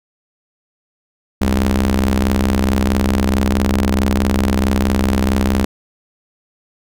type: ring-modulated tone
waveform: sawtooth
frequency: 64.6 Hz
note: C2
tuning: 21 cents flat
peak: -6 dBFS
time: 1.41-5.65 s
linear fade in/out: 5 ms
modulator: 140 Hz
effects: none